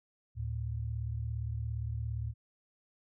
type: tone pair together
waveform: sine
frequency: 75 / 112.37 Hz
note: D2 / A2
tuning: +37 / +37 cents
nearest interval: perfect fifth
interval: 700 cents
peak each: -37 / -35 dBFS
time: 0.35-2.34 s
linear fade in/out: 50 ms
effects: none